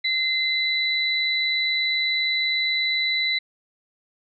sine tone pair together, 2069 / 3974 Hz, C7 / B7, -20 / +10 cents, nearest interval major seventh, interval 1130 cents, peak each -23 / -23 dBFS, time 0.04-3.39 s, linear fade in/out 10 ms, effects none

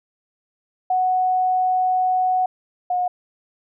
sine tone pair in turn, 740 / 722.7 Hz, F#5 / F#5, 0 / -41 cents, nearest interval unison, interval 41 cents, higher first, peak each -16 / -18 dBFS, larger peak first, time 0.9-2.46 / 2.9-3.08 s, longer first, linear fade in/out 5 ms, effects none

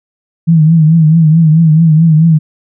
sine tone with vibrato, 160 Hz, D#3, 49 cents sharp, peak -3 dBFS, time 0.47-2.39 s, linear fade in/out 20 ms, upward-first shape triangle, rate 4.6 Hz, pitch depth 95 cents each way, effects none

